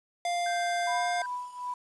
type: tone with pitch glide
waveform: square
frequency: 698.5 to 706.2 Hz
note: F5 to F5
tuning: 0 to +19 cents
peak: -28 dBFS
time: 0.25-1.22 s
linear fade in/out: 2 ms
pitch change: +19 cents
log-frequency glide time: 0.85-0.98 s
type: tone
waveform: triangle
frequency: 1568 Hz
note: G6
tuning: in tune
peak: -34 dBFS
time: 0.46-1.26 s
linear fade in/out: 2 ms
type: tone with tremolo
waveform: sine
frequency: 987.8 Hz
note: B5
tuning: in tune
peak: -30 dBFS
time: 0.87-1.74 s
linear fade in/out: 5 ms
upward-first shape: triangle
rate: 2.7 Hz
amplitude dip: 85%
effects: resampled to 22050 Hz + 9-bit